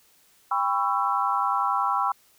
sine chord, C# half-diminished seventh, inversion second, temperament just, 798.3 / 997.9 / 1108.7 / 1330.5 Hz, G5 / B5 / C#6 / E6, +31 / +18 / 0 / +16 cents, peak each -27 dBFS, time 0.51-2.12 s, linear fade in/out 5 ms, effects white hiss -60 dBFS RMS until 2.38 s

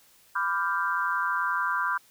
sine chord, G dominant seventh, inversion first, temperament equal with one note detuned, 996.9 / 1174.7 / 1396.9 / 1568 Hz, B5 / D6 / F6 / G6, +16 / 0 / 0 / 0 cents, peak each -30 dBFS, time 0.35-1.98 s, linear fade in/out 10 ms, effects white hiss -59 dBFS RMS until 2.1 s

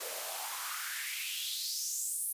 white noise with high-pass filter sweep, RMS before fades -37 dBFS, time 0-2.33 s, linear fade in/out 10 ms, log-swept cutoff 460 to 11000 Hz, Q 4.1, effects resampled to 32000 Hz

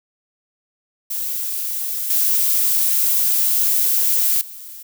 violet noise with level steps, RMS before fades -24 / -17 / -36 dBFS, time 1.1-4.83 s, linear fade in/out 10 ms, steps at 2.1 / 4.41 s, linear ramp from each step 2 ms, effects none

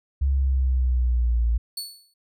sine exponential sweep, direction down, 69.2 to 56.7 Hz, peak -18 dBFS, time 0.21-1.58 s, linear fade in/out 10 ms
sawtooth tone with exponential decay, 4435 Hz, C#8, in tune, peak -24 dBFS, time 1.77-2.14 s, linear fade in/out 5 ms, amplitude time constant 79 ms
effects none

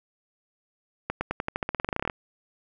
accelerating click train, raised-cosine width 0.5 ms, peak -12 dBFS, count 19, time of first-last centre 1.1-2.098 s, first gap 110 ms, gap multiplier 0.91, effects none

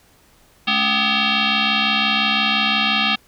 sine tone with frequency modulation, 215.1 Hz, A3, 39 cents flat, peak -15 dBFS, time 0.67-3.16 s, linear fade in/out 10 ms, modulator 496 Hz, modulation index 7.4, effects pink hiss -54 dBFS RMS until 3.27 s

